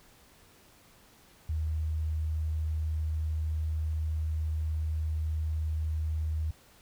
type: tone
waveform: sine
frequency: 78.3 Hz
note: D#2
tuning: 11 cents sharp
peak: -28 dBFS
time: 1.49-6.51 s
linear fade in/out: 5 ms
effects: pink hiss -59 dBFS RMS until 6.81 s